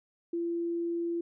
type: tone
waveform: sine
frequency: 340 Hz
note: F4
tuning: 46 cents flat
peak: -29 dBFS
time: 0.33-1.21 s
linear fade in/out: 5 ms
effects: none

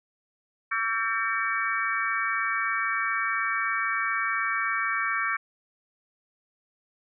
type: tone cluster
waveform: sine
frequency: 1138 / 1345 / 1582 / 1809 / 2270 Hz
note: C#6 / E6 / G6 / A6 / C#7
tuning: +45 / +34 / +15 / +48 / +41 cents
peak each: -31 dBFS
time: 0.71-5.37 s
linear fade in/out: 10 ms
effects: none

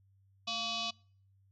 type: tone with frequency modulation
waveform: sine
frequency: 221.2 Hz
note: A3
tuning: 9 cents sharp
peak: -33 dBFS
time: 0.47-0.91 s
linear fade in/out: 10 ms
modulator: 918 Hz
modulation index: 5.1
effects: noise-tail reverb RT60 0.5 s tail -26 dB re dry + added 97 Hz sine -64 dBFS peak until 1.51 s

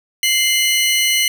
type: tone pair together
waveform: sawtooth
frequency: 2093 / 2960 Hz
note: C7 / F#7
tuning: 0 / 0 cents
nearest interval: tritone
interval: 600 cents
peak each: -13 dBFS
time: 0.23-1.28 s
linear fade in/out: 2 ms
effects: none

